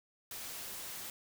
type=noise; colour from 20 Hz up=white; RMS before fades=-44 dBFS; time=0.31-1.1 s; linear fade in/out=2 ms; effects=none